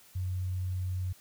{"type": "tone", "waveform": "sine", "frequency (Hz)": 92, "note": "F#2", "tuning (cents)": -9, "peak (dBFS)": -30, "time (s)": [0.15, 1.13], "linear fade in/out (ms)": 10, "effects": ["white hiss -58 dBFS RMS until 1.2 s"]}